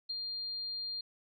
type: tone with ADSR envelope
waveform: sine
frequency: 4200 Hz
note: C8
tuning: 6 cents sharp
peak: -33 dBFS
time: 0.09-1.01 s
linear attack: 12 ms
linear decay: 25 ms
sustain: -3 dB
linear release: 5 ms
effects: none